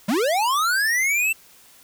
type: linear sweep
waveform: square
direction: up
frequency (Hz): 179.3 to 2700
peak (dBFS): -19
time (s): 0.08-1.33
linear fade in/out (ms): 10
effects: white hiss -51 dBFS RMS until 1.83 s